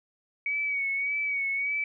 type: tone with vibrato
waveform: sine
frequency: 2253 Hz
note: C#7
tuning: 28 cents sharp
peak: -26 dBFS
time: 0.46-1.84 s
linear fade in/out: 2 ms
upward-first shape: sine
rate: 1.7 Hz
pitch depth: 44 cents each way
effects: none